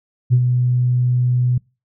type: tone with ADSR envelope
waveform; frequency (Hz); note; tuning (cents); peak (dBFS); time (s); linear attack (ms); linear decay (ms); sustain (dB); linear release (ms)
sine; 124.2; B2; +10; -7; 0.3-1.58; 31; 63; -6; 5
effects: noise-tail reverb RT60 0.3 s tail -26 dB re dry + tanh soft clip ceiling -5 dBFS